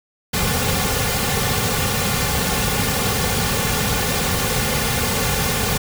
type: noise with comb filter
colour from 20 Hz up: pink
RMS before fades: -20 dBFS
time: 0.33-5.78 s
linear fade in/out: 10 ms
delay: 3.1 ms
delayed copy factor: -0.75
effects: none